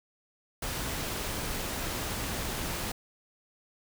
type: noise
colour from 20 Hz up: pink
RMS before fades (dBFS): -34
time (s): 0.62-2.92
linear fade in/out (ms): 5
effects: none